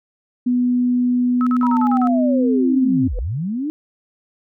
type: tone with pitch glide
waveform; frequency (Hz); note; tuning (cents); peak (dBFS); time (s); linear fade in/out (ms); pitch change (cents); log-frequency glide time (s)
sine; 246.9 to 261.3; B3 to C4; 0 to -2; -14; 0.46-3.08; 10; +98; 1.92-2.79
type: tone bursts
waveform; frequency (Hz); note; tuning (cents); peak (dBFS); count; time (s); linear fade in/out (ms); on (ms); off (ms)
sine; 1289; E6; -39; -22; 7; 1.41-2.072; 0; 56; 45
type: linear two-way sweep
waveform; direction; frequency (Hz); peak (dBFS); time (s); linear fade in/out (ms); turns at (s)
sine; down then up; 987.8 to 35.25 to 313.9; -20; 1.63-3.7; 0; 3.17
type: tone with exponential growth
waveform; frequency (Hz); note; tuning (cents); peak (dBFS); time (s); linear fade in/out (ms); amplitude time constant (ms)
sine; 497.3; B4; +12; -24; 3.11-3.19; 2; 16
effects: none